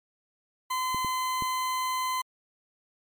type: tone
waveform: 40% pulse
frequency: 1025 Hz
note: C6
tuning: 36 cents flat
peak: -26 dBFS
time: 0.7-2.22 s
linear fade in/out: 10 ms
type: clicks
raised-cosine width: 3 ms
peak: -24 dBFS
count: 3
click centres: 0.946 / 1.047 / 1.423 s
effects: MP3 96 kbps